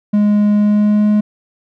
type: tone with pitch glide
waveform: triangle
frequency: 207.7 to 210.1 Hz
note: G#3 to G#3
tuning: 0 to +20 cents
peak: -7 dBFS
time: 0.13-1.21 s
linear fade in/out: 10 ms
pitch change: +20 cents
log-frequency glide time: 0.54-1.09 s
effects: none